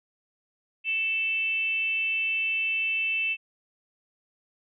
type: tone with frequency modulation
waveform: sine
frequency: 2647 Hz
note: E7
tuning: 7 cents sharp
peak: -24 dBFS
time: 0.84-3.37 s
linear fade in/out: 50 ms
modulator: 415 Hz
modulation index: 0.4
effects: none